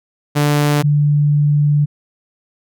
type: tone pair in turn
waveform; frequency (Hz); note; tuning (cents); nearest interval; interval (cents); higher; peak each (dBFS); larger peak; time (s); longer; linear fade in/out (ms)
sawtooth / sine; 146.83 / 146.83; D3 / D3; 0 / 0; unison; 0; neither; -8 / -10; first; 0.35-0.83 / 0.83-1.86; second; 20
effects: none